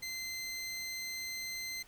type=tone; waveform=20% pulse; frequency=2068 Hz; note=C7; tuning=21 cents flat; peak=-33 dBFS; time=0.02-1.83 s; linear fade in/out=10 ms; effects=pink hiss -60 dBFS RMS until 1.87 s